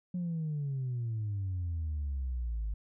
sine exponential sweep, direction down, 181.9 to 51.2 Hz, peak -30 dBFS, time 0.14-2.74 s, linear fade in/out 5 ms, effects tanh soft clip ceiling -29 dBFS

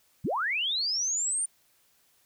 sine linear sweep, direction up, 89 to 9100 Hz, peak -26 dBFS, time 0.24-1.46 s, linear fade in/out 10 ms, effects white hiss -66 dBFS RMS until 2.25 s

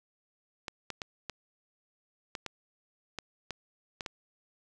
clicks, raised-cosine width 0.2 ms, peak -19 dBFS, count 10, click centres 0.682 / 0.903 / 1.018 / 1.297 / 2.352 / 2.463 / 3.187 / 3.507 / 4.008 / 4.062 s, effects none

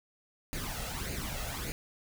pink noise with flanger, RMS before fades -37 dBFS, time 0.53-1.72 s, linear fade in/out 0 ms, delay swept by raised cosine 0.44 to 1.54 ms, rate 1.7 Hz, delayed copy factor +0.65, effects none

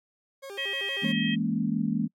40% pulse tone with vibrato, 466.2 Hz, A#4, in tune, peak -37 dBFS, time 0.42-1.13 s, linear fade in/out 20 ms, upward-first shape square, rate 6.4 Hz, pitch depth 270 cents each way
harmonic tone, 638 Hz, D#5, 43 cents sharp, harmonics 3 / 4 / 5, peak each -33 / -35 / -31 dBFS, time 0.57-1.36 s, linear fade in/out 20 ms
sine chord, A# half-diminished seventh, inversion second, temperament equal, 164.81 / 207.7 / 233.1 / 277.2 Hz, E3 / G#3 / A#3 / C#4, 0 / 0 / 0 / 0 cents, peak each -31 / -28 / -28 / -33 dBFS, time 1.02-2.08 s, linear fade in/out 20 ms
effects noise-tail reverb RT60 0.1 s tail -26 dB re dry + MP3 64 kbps

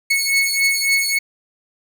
sawtooth beating tone pair, 2200 / 2203.6 Hz, C#7 / C#7, -14 / -11 cents, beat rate 3.6 Hz, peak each -15 dBFS, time 0.1-1.19 s, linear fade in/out 10 ms, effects none

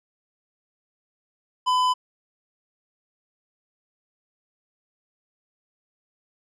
sine tone with tanh clipping, 1006 Hz, B5, 32 cents sharp, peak -20 dBFS, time 1.66-1.94 s, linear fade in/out 20 ms, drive 13 dB, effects none

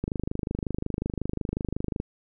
click train, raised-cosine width 3 ms, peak -15 dBFS, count 51, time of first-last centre 0.04-2.001 s, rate 25.5 Hz, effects none

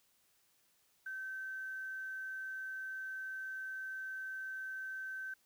sine tone with quantisation, 1543 Hz, G6, 28 cents flat, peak -40 dBFS, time 1.06-5.34 s, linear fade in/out 5 ms, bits 11, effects white hiss -73 dBFS RMS until 5.45 s

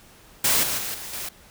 white noise with level steps, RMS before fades -20 / -26 / -30 / -36 / -32 dBFS, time 0.44-1.29 s, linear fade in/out 5 ms, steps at 0.63 / 0.78 / 0.94 / 1.13 s, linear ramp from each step 5 ms, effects pink hiss -51 dBFS RMS until 1.5 s

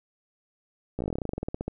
slowing click train, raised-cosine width 2 ms, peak -17 dBFS, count 20, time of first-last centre 0.99-1.68 s, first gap 15 ms, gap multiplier 1.09, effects none

